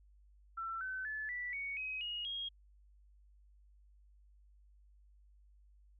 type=tone with pitch steps; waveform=sine; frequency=1342 / 1523.8 / 1730.3 / 1964.8 / 2231 / 2533 / 2877 / 3266 Hz; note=E6 / G6 / A6 / B6 / C#7 / D#7 / F#7 / G#7; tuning=+31 / -49 / -29 / -9 / +11 / +30 / -49 / -30 cents; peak=-38 dBFS; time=0.57-2.49 s; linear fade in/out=10 ms; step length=240 ms; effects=added 50 Hz sine -61 dBFS peak until 5.99 s